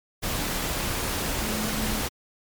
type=tone in noise; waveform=sine; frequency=216.1 Hz; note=A3; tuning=31 cents flat; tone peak=-30 dBFS; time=1.41-2.01 s; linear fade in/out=20 ms; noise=pink; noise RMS=-28 dBFS; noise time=0.22-2.09 s; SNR=-5 dB; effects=MP3 96 kbps